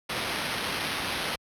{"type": "noise with sample-and-hold", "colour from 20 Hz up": "white", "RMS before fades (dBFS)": -31, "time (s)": [0.09, 1.36], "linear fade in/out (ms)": 10, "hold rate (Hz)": 7350, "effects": ["high-pass 60 Hz 12 dB/octave", "low-pass 12000 Hz 12 dB/octave"]}